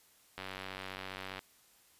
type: click train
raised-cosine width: 0.3 ms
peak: -25 dBFS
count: 97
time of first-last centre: 0.38-1.392 s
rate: 94.9 Hz
effects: white hiss -65 dBFS RMS until 1.99 s + resampled to 32000 Hz